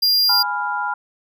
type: tone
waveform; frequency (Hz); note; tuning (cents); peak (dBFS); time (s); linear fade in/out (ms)
square; 4800; D8; +37; -14; 0.02-0.43; 10
type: chord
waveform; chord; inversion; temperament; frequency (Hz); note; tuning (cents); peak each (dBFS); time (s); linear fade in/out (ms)
sine; F diminished; first; equal; 830.6 / 987.8 / 1396.9; Ab5 / Cb6 / F6; 0 / 0 / 0; -25 / -25 / -24; 0.29-0.94; 5
effects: none

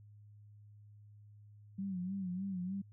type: tone with vibrato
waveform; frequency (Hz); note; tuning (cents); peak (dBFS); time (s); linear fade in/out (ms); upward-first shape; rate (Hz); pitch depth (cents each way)
sine; 187.5; F#3; +23; -36; 1.78-2.82; 10; sine; 3.3; 92
effects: added 104 Hz sine -55 dBFS peak until 2.92 s

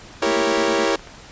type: chord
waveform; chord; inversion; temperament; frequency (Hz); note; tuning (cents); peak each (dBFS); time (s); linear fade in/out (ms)
sawtooth; E diminished seventh; none; equal with one note detuned; 329.6 / 394.7 / 466.2 / 554.4; E4 / G4 / Bb4 / Db5; 0 / +12 / 0 / 0; -19; 0.22-0.96; 5
type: tone with tremolo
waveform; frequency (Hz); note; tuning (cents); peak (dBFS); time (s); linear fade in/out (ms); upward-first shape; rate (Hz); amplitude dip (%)
sine; 226; A3; +47; -27; 0.26-0.87; 10; square; 9.5; 80
type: clicks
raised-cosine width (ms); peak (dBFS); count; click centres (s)
0.5; -26; 4; 0.56 / 0.865 / 0.995 / 1.073
effects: pink hiss -42 dBFS RMS until 1.31 s + resampled to 16000 Hz

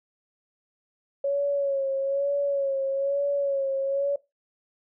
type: tone with vibrato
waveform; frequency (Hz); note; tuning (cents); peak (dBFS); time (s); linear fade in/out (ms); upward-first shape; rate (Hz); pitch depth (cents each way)
sine; 554.4; C#5; 0; -22; 1.24-4.16; 5; sine; 1.1; 42
effects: noise-tail reverb RT60 0.2 s tail -18 dB re dry

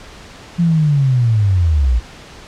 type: linear sweep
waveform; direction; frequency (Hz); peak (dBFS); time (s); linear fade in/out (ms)
sine; down; 174.61 to 55; -10; 0.58-2; 20
effects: pink hiss -37 dBFS RMS until 2.47 s + low-pass 6000 Hz 12 dB/octave

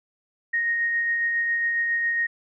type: tone with tremolo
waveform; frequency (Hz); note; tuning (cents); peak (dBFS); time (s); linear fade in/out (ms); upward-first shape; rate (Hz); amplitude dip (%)
sine; 1864.7; A#6; 0; -20; 0.53-2.27; 10; sine; 7.3; 25
effects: none

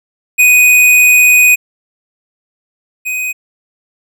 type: tone pair in turn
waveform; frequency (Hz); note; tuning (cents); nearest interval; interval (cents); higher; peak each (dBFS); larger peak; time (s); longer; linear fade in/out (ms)
square; 2489 / 2503; D#7 / D#7; 0 / +10; unison; 10; second; -5 / -16; first; 0.38-1.56 / 3.05-3.33; first; 20
effects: none

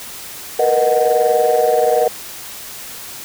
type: chord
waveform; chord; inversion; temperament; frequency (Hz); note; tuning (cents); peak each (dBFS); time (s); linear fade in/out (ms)
sine; B major seventh; third; equal with one note detuned; 466.2 / 487.1 / 622.3 / 740; A#4 / B4 / D#5 / F#5; 0 / -24 / 0 / 0; -16; 0.59-2.08; 5
effects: tanh soft clip ceiling -5 dBFS + white hiss -32 dBFS RMS until 3.24 s

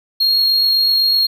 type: tone with amplitude modulation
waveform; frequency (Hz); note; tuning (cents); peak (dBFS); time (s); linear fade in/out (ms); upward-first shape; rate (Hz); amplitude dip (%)
triangle; 4274; C8; +36; -9; 0.2-1.27; 10; sine; 47.9; 30
effects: none

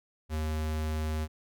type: tone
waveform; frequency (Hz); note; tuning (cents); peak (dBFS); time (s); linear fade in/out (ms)
square; 77.78; D#2; 0; -30; 0.29-1.28; 50
effects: none

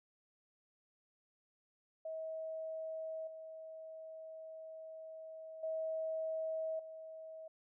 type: tone with level steps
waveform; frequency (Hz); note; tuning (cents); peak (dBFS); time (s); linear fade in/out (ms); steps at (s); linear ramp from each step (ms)
sine; 640; D#5; +49; -40 / -47 / -36 / -47; 2.05-7.48; 5; 3.27 / 5.63 / 6.79; 5
effects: none

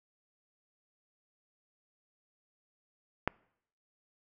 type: click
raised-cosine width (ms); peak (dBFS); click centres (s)
0.5; -12; 3.276
effects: noise-tail reverb RT60 0.7 s tail -26 dB re dry

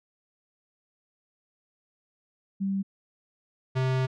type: tone pair in turn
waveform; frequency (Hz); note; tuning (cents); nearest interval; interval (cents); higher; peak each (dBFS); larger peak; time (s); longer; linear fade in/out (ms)
sine / square; 195.1 / 130.21; G3 / C3; -8 / -8; perfect fifth; 700; first; -25 / -24; second; 2.6-2.83 / 3.75-4.07; second; 20
effects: low-pass 4000 Hz 12 dB/octave

